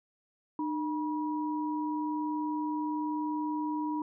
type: tone pair together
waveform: sine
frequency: 303.5 / 965 Hz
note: D#4 / B5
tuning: -43 / -40 cents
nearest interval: octave + minor sixth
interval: 2003 cents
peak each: -31 / -35 dBFS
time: 0.59-4.02 s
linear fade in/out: 2 ms
effects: none